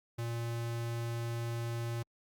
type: tone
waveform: square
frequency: 117 Hz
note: A#2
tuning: 7 cents sharp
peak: -35 dBFS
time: 0.18-2.03 s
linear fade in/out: 10 ms
effects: Opus 48 kbps